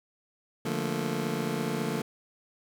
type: chord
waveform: 25% pulse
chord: Bb major seventh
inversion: first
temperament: just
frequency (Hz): 145.68 / 174.81 / 218.5 / 233.1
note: D3 / F3 / A3 / Bb3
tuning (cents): -14 / +2 / -12 / 0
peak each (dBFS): -31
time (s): 0.65-2.02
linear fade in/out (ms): 5
effects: none